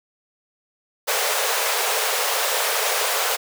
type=high-pass noise; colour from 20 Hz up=pink; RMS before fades=-22 dBFS; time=1.07-3.37 s; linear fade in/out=20 ms; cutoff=420 Hz; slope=96 dB/octave; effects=none